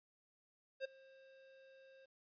square tone with ADSR envelope, 533 Hz, C5, 32 cents sharp, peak -38 dBFS, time 0.8-2.06 s, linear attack 46 ms, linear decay 12 ms, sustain -23 dB, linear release 13 ms, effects resampled to 11025 Hz + 13-bit

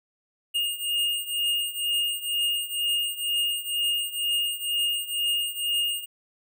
square beating tone pair, 2840 / 2842.1 Hz, F7 / F7, +28 / +30 cents, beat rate 2.1 Hz, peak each -27 / -30 dBFS, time 0.54-6.06 s, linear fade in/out 20 ms, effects none

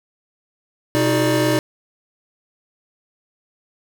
square tone cluster, 125.9 / 314.3 / 362.8 / 418.6 / 590 Hz, B2 / D#4 / F#4 / G#4 / D5, +34 / +18 / -34 / +14 / +8 cents, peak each -23 / -20 / -26 / -27 / -22 dBFS, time 0.95-1.59 s, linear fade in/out 0 ms, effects none

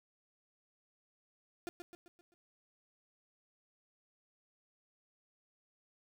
35% pulse tone with echo, 349.2 Hz, F4, in tune, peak -37 dBFS, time 1.67-1.69 s, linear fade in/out 0 ms, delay 130 ms, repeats 5, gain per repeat -6 dB, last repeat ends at 2.34 s, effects none

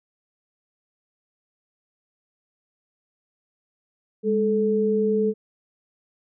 sine tone pair together, 205.2 / 434.7 Hz, G#3 / A4, -21 / -21 cents, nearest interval octave + minor second, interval 1300 cents, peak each -23 / -20 dBFS, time 4.23-5.34 s, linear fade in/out 50 ms, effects none

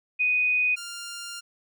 sine / 10% pulse tone pair in turn, 2489 / 1396.9 Hz, D#7 / F6, 0 / 0 cents, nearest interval minor seventh, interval 1000 cents, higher first, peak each -20 / -27 dBFS, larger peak first, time 0.19-0.76 / 0.76-1.41 s, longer second, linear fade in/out 20 ms, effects none

